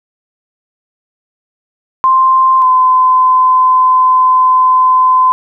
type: tone pair in turn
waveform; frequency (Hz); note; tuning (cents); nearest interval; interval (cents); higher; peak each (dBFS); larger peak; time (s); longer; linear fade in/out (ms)
sine; 1046.5 / 1024.4; C6 / C6; 0 / -37; unison; 37; first; -5; neither; 2.04-2.62 / 2.62-5.32; second; 0
effects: none